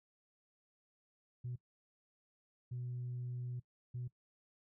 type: tone bursts at uneven times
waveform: sine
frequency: 123.47 Hz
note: B2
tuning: in tune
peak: -38 dBFS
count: 3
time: 1.44-1.56 / 2.71-3.6 / 3.94-4.08 s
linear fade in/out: 10 ms
effects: noise-tail reverb RT60 0.1 s tail -20 dB re dry + tanh soft clip ceiling -36 dBFS